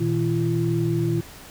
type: tone cluster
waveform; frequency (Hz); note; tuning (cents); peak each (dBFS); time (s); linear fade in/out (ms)
sine; 118.3 / 159 / 340.1; A#2 / D#3 / F4; +26 / +38 / -46; -24; 0-1.21; 10
effects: pink hiss -43 dBFS RMS until 1.5 s